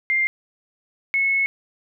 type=tone pair in turn; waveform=sine; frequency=2104 / 2192 Hz; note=C7 / C#7; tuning=+9 / -20 cents; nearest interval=minor second; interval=71 cents; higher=second; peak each=-17 dBFS; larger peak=neither; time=0.1-0.27 / 1.14-1.46 s; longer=second; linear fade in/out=0 ms; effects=none